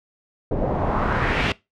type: noise with low-pass filter sweep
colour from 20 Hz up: pink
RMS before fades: -22 dBFS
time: 0.51-1.52 s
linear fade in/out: 2 ms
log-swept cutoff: 470 to 3000 Hz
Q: 1.9
effects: noise-tail reverb RT60 0.2 s tail -20 dB re dry